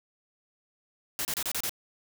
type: noise bursts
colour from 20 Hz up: white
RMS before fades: -31 dBFS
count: 6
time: 1.19-1.694 s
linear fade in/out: 0 ms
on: 59 ms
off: 30 ms
effects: none